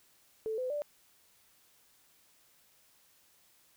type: tone with pitch steps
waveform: sine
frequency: 440 / 508.4 / 587.3 Hz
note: A4 / C5 / D5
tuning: 0 / -50 / 0 cents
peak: -32 dBFS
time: 0.46-0.82 s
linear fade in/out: 0 ms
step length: 120 ms
effects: white hiss -66 dBFS RMS until 3.76 s